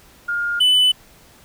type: tone pair in turn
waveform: sine / triangle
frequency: 1415 / 2998 Hz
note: F6 / F#7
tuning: +22 / +22 cents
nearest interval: octave + minor second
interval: 1300 cents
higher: second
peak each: -19 / -10 dBFS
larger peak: second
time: 0.28-0.6 / 0.6-0.92 s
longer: neither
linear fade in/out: 10 ms
effects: pink hiss -49 dBFS RMS until 1.44 s